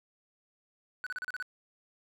triangle tone bursts, 1494 Hz, F#6, 16 cents sharp, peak -32 dBFS, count 7, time 1.04-1.425 s, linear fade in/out 0 ms, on 25 ms, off 35 ms, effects none

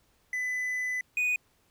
triangle tone pair in turn, 2002 / 2479 Hz, B6 / D#7, +23 / -7 cents, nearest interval major third, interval 370 cents, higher second, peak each -27 / -23 dBFS, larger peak second, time 0.33-1.01 / 1.17-1.36 s, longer first, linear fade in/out 2 ms, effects pink hiss -68 dBFS RMS until 1.7 s

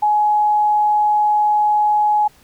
sine tone, 841 Hz, G#5, 22 cents sharp, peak -12 dBFS, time 0.02-2.28 s, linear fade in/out 10 ms, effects pink hiss -51 dBFS RMS until 2.43 s

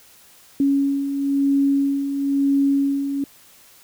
sine beating tone pair, 277.2 / 278.2 Hz, C#4 / C#4, 0 / +6 cents, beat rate 1 Hz, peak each -25 / -17 dBFS, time 0.6-3.24 s, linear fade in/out 2 ms, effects white hiss -50 dBFS RMS until 3.83 s

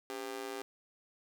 sawtooth tone with amplitude modulation, 398.5 Hz, G4, 28 cents sharp, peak -31 dBFS, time 0.1-0.62 s, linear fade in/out 0 ms, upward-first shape sine, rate 117 Hz, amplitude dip 100%, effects none

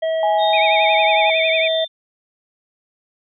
harmonic tone, 645 Hz, E5, 38 cents flat, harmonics 1 / 3 / 5, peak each -17 / -33 / -35 dBFS, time 0.02-1.85 s, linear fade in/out 10 ms
sine tone, 830.6 Hz, G#5, in tune, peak -16 dBFS, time 0.23-1.3 s, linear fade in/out 2 ms
sine tone with pitch glide, 3700 to 3574 Hz, A#7 to A7, -14 to +26 cents, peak -21 dBFS, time 0.38-1.88 s, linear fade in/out 50 ms, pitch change -60 cents, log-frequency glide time 0.54-1.19 s
sine tone with vibrato, 2349 Hz, D7, in tune, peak -18 dBFS, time 0.53-1.68 s, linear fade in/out 5 ms, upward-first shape triangle, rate 11 Hz, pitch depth 130 cents each way
effects none

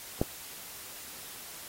click, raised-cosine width 2 ms, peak -12 dBFS, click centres 0.215 s, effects white hiss -45 dBFS RMS until 1.68 s + AAC 48 kbps

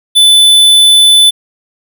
square tone, 3500 Hz, A7, 10 cents flat, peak -3 dBFS, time 0.15-1.31 s, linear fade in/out 20 ms, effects none

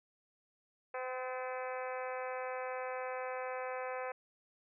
harmonic tone with a mistuned harmonic, 255.9 Hz, C4, 38 cents flat, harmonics 2 / 3 / 4 / 5 / 6 / 7 / 8 / 9 / 10, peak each -40 / -44 / -46 / -48 / -50 / -51 / -52 / -53 / -54 dBFS, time 0.94-4.12 s, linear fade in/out 5 ms, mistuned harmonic 7, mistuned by -36 cents, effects none

